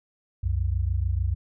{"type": "tone pair together", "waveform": "sine", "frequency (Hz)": [64.63, 91.4], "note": ["C2", "F#2"], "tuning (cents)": [-21, -21], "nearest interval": "tritone", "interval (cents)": 600, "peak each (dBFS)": -25, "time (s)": [0.43, 1.35], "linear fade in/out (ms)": 10, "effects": []}